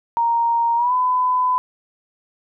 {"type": "tone with pitch glide", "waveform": "sine", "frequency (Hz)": [932.3, 1005], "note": ["A#5", "B5"], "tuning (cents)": [0, 30], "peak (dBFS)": -15, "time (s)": [0.17, 1.58], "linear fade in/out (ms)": 0, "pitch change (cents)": 130, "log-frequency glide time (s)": [0.76, 0.93], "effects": []}